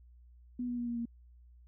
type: tone with pitch steps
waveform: sine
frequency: 246.1 / 243 / 239.9 / 236.9 / 233.9 Hz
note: B3 / B3 / A#3 / A#3 / A#3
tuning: -6 / -28 / +50 / +28 / +6 cents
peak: -33 dBFS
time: 0.59-1.055 s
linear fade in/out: 5 ms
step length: 93 ms
effects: added 60 Hz sine -55 dBFS peak until 1.67 s